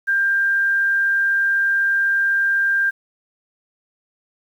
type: tone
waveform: sine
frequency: 1592 Hz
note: G6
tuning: 26 cents sharp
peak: -15 dBFS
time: 0.07-2.91 s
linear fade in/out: 20 ms
effects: 8-bit